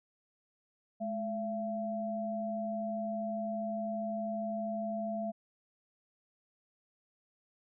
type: tone pair together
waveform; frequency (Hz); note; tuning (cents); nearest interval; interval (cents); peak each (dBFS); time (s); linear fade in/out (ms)
sine; 212.6 / 675; G#3 / E5; +41 / +41; octave + minor sixth; 2000; -37 / -35; 1-5.32; 20
effects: none